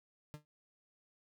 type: tone with exponential decay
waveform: 40% pulse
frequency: 150 Hz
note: D3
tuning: 37 cents sharp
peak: -40 dBFS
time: 0.34-0.45 s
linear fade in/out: 0 ms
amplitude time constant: 22 ms
effects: none